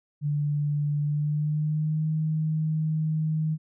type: tone with pitch glide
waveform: sine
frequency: 146.83 to 156.46 Hz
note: D3 to D#3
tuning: 0 to +10 cents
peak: -23 dBFS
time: 0.21-3.58 s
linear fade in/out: 50 ms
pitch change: +110 cents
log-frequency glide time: 1.01-2.08 s
effects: none